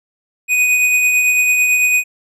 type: tone with tremolo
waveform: square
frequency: 2489 Hz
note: D#7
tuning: in tune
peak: -10 dBFS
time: 0.48-2.04 s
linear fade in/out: 50 ms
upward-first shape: triangle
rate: 9 Hz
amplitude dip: 35%
effects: low-pass 12000 Hz 12 dB/octave